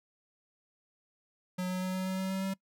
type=tone with pitch steps; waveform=square; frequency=182.6 / 183.98 / 185.36 / 186.76 / 188.17 / 189.59 / 191.02 / 192.45 Hz; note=F#3 / F#3 / F#3 / F#3 / F#3 / F#3 / G3 / G3; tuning=-23 / -10 / +3 / +16 / +29 / +42 / -45 / -32 cents; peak=-32 dBFS; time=1.58-2.54 s; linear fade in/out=10 ms; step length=120 ms; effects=noise-tail reverb RT60 0.1 s tail -22 dB re dry